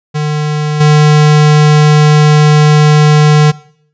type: tone with level steps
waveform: square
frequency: 150.6 Hz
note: D3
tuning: 44 cents sharp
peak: -12 / -4 dBFS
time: 0.14-3.52 s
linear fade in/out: 20 ms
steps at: 0.8 s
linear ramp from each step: 10 ms
effects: noise-tail reverb RT60 0.6 s tail -20 dB re dry + resampled to 16000 Hz